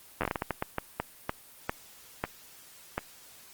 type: slowing click train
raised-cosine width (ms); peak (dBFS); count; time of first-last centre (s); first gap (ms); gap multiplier
0.5; -13; 16; 0.21-2.98; 10; 1.36
effects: white hiss -53 dBFS RMS until 3.53 s + Opus 24 kbps